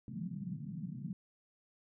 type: band-pass noise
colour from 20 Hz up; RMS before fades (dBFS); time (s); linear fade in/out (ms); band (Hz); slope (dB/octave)
white; -42; 0.08-1.13; 2; 130 to 210; 48
effects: none